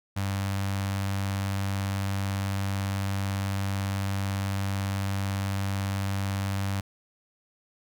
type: tone with notch filter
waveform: sawtooth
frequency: 98 Hz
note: G2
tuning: in tune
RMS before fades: -29 dBFS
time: 0.16-6.81 s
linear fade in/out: 10 ms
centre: 390 Hz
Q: 1
effects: none